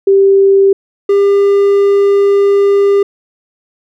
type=tone pair in turn; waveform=sine / triangle; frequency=392 / 400.2 Hz; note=G4 / G4; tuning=0 / +36 cents; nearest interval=unison; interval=36 cents; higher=second; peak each=-4 dBFS; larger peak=neither; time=0.07-0.73 / 1.09-3.03 s; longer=second; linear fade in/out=5 ms; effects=none